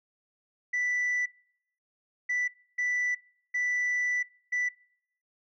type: tone bursts at uneven times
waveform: sine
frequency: 1975.5 Hz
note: B6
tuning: in tune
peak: -24 dBFS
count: 5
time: 0.73-1.26 / 2.29-2.48 / 2.78-3.15 / 3.54-4.23 / 4.52-4.69 s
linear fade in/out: 10 ms
effects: noise-tail reverb RT60 0.7 s tail -24 dB re dry + tanh soft clip ceiling -24 dBFS